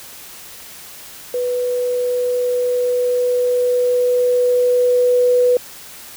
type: tone with level ramp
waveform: sine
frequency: 493.9 Hz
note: B4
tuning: in tune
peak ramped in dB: -17 to -10 dBFS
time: 1.34-5.57 s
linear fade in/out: 2 ms
effects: white hiss -37 dBFS RMS until 6.16 s